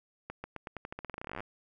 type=accelerating click train; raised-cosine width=0.5 ms; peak=-24 dBFS; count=24; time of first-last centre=0.3-1.405 s; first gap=140 ms; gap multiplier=0.88; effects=none